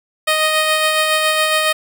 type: tone with tremolo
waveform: 10% pulse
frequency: 622.3 Hz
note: D#5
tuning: in tune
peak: -4 dBFS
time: 0.27-1.73 s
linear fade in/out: 10 ms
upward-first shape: sine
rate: 7.2 Hz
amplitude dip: 30%
effects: none